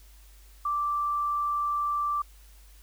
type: tone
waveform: sine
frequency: 1172 Hz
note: D6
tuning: 4 cents flat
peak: -25 dBFS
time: 0.65-2.22 s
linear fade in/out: 5 ms
effects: added 50 Hz sine -50 dBFS peak until 2.82 s + white hiss -59 dBFS RMS until 2.82 s